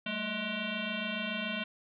sine tone with frequency modulation, 1480 Hz, F#6, in tune, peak -32 dBFS, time 0.06-1.64 s, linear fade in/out 5 ms, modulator 419 Hz, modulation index 4.3, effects none

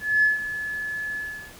sine tone with ADSR envelope, 1716 Hz, A6, 44 cents flat, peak -14 dBFS, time 0-1.54 s, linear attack 230 ms, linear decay 150 ms, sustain -13 dB, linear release 380 ms, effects tanh soft clip ceiling -10 dBFS + pink hiss -46 dBFS RMS until 1.59 s

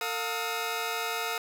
15% pulse tone cluster, 453.4 / 710 / 1268 Hz, A#4 / F5 / D#6, -48 / +28 / +32 cents, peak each -28 dBFS, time 0.01-1.38 s, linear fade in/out 2 ms, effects none

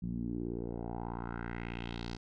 10% pulse tone with low-pass filter sweep, 58.27 Hz, A#1, in tune, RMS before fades -39 dBFS, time 0.02-2.17 s, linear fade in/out 10 ms, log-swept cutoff 180 to 5100 Hz, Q 3.1, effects none

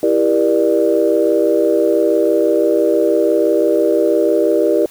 sine chord, E half-diminished seventh, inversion none, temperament just, 329.6 / 395.6 / 474.7 / 593.3 Hz, E4 / G4 / Bb4 / D5, 0 / +16 / +31 / +18 cents, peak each -16 dBFS, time 0.03-4.86 s, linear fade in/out 2 ms, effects tanh soft clip ceiling -1 dBFS + white hiss -43 dBFS RMS until 4.9 s

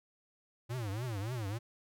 square tone with vibrato, 111.7 Hz, A2, 27 cents sharp, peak -36 dBFS, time 0.69-1.59 s, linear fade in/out 20 ms, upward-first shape triangle, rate 3.5 Hz, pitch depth 290 cents each way, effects none

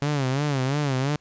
sawtooth tone with vibrato, 138.59 Hz, C#3, in tune, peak -18 dBFS, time 0.02-1.16 s, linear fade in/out 0 ms, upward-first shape sine, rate 2.9 Hz, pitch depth 130 cents each way, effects pink hiss -63 dBFS RMS until 1.2 s + resampled to 16000 Hz

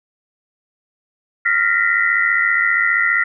sine tone cluster, 1394 / 1835 / 1941 / 2016 Hz, F6 / A#6 / B6 / B6, -4 / -28 / -31 / +35 cents, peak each -19 dBFS, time 1.45-3.24 s, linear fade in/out 10 ms, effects none

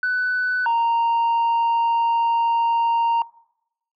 sine tone pair in turn, 1496 / 928.2 Hz, F#6 / A#5, +19 / -8 cents, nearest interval minor sixth, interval 827 cents, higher first, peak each -17 / -14 dBFS, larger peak second, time 0.03-0.66 / 0.66-3.22 s, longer second, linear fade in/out 2 ms, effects noise-tail reverb RT60 0.8 s tail -22 dB re dry + tanh soft clip ceiling -16 dBFS

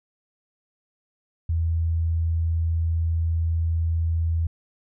sine tone, 82.41 Hz, E2, in tune, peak -20 dBFS, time 1.49-4.47 s, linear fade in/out 5 ms, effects none

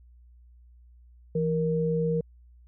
sine tone pair together, 165.43 / 467.9 Hz, E3 / A#4, +6 / +6 cents, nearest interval octave + tritone, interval 1800 cents, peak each -26 dBFS, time 1.35-2.21 s, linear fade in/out 5 ms, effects added 60 Hz sine -51 dBFS peak until 2.67 s

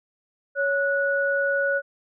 sine tone pair together, 557.2 / 1468 Hz, C#5 / F#6, +9 / -14 cents, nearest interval octave + perfect fourth, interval 1677 cents, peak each -23 dBFS, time 0.55-1.82 s, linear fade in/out 50 ms, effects none

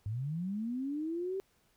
sine linear sweep, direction up, 98 to 392 Hz, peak -33 dBFS, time 0.06-1.4 s, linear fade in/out 0 ms, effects pink hiss -71 dBFS RMS until 1.76 s

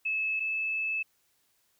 sine tone pair in turn, 2600 / 2613 Hz, E7 / E7, -24 / -16 cents, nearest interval unison, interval 8 cents, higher second, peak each -27 / -28 dBFS, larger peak first, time 0.05-0.4 / 0.4-1.03 s, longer second, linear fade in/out 10 ms, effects white hiss -71 dBFS RMS until 1.79 s

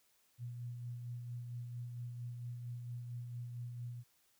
sine tone with tremolo, 120.8 Hz, B2, 38 cents flat, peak -40 dBFS, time 0.38-4.04 s, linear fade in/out 50 ms, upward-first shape sine, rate 4.4 Hz, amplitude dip 35%, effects white hiss -73 dBFS RMS until 4.39 s

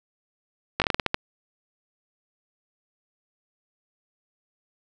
slowing click train, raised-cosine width 0.3 ms, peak -5 dBFS, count 9, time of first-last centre 0.8-1.144 s, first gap 18 ms, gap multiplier 1.24, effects none

